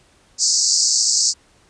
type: band-pass noise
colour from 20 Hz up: pink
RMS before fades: -17 dBFS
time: 0.38-1.34 s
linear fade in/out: 50 ms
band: 4500 to 7900 Hz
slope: 96 dB/octave
effects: pink hiss -55 dBFS RMS until 1.69 s + resampled to 22050 Hz